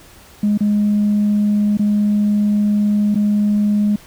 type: tone with dropouts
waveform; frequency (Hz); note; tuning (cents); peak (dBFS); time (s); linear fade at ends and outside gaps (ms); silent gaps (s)
sine; 207.7; G#3; 0; -11; 0.43-3.96; 5; 0.576-0.606 / 1.772-1.793 / 3.146-3.155
effects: tanh soft clip ceiling -9 dBFS + pink hiss -44 dBFS RMS until 4.06 s